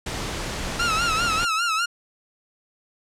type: noise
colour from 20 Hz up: pink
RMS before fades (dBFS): -29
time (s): 0.06-1.45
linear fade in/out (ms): 5
type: tone with vibrato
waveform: sawtooth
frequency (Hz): 1344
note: E6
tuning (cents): +33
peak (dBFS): -17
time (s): 0.79-1.86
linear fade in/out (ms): 10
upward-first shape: sine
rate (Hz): 5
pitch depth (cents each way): 94
effects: low-pass 8000 Hz 12 dB/octave